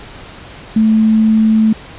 sine tone, 219.3 Hz, A3, 6 cents flat, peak -7 dBFS, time 0.76-1.73 s, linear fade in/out 5 ms, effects pink hiss -34 dBFS RMS until 1.98 s + resampled to 8000 Hz

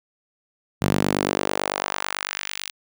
sawtooth tone with high-pass filter sweep, 49 Hz, G1, in tune, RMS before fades -25 dBFS, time 0.81-2.71 s, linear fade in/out 20 ms, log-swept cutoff 140 to 3300 Hz, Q 1.2, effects none

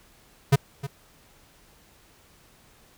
square tone with echo, 138.59 Hz, C#3, in tune, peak -14 dBFS, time 0.52-0.56 s, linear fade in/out 10 ms, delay 310 ms, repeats 1, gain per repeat -15 dB, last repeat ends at 0.87 s, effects pink hiss -57 dBFS RMS until 2.97 s

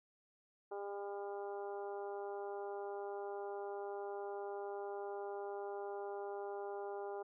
harmonic tone, 201.2 Hz, G3, 45 cents sharp, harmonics 2 / 3 / 4 / 5 / 6 / 7, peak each -43 / -50 / -47 / -56 / -58 / -59 dBFS, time 0.71-7.23 s, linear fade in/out 10 ms, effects none

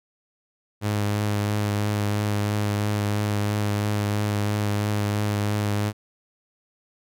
sawtooth tone with vibrato, 103.83 Hz, G#2, in tune, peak -18 dBFS, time 0.81-5.93 s, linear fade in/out 50 ms, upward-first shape triangle, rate 3 Hz, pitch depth 20 cents each way, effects none

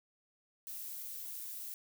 violet noise, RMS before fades -44 dBFS, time 0.67-1.74 s, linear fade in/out 0 ms, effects none

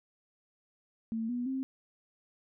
sine tone with pitch steps, 225.1 / 244.1 / 264.6 Hz, A3 / B3 / C4, +40 / -20 / +20 cents, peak -31 dBFS, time 1.12-1.63 s, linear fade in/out 0 ms, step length 170 ms, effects none

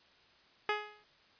10% pulse tone with exponential decay, 420 Hz, G#4, 19 cents sharp, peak -19 dBFS, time 0.69-1.04 s, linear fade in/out 2 ms, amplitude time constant 76 ms, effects white hiss -64 dBFS RMS until 1.39 s + resampled to 11025 Hz

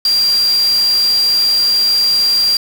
sine tone in noise, 4750 Hz, D8, 19 cents sharp, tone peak -10 dBFS, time 0.05-2.57 s, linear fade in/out 2 ms, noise white, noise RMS -26 dBFS, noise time 0.05-2.57 s, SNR +13 dB, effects none

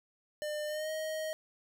square tone with pitch glide, 600 to 628 Hz, D5 to D#5, +37 to +16 cents, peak -35 dBFS, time 0.42-1.33 s, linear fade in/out 0 ms, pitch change +79 cents, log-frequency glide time 0.66-0.91 s, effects none

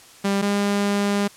sawtooth tone pair in turn, 198.6 / 202.3 Hz, G3 / G#3, +23 / -45 cents, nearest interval unison, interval 32 cents, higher second, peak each -15 dBFS, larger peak neither, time 0.24-0.42 / 0.42-1.28 s, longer second, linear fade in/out 10 ms, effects white hiss -47 dBFS RMS until 1.36 s + low-pass 10000 Hz 12 dB/octave

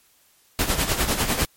pink noise with tremolo, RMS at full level -20 dBFS, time 0.59-1.45 s, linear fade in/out 0 ms, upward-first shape sine, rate 10 Hz, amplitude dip 65%, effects white hiss -59 dBFS RMS until 1.56 s + MP3 64 kbps

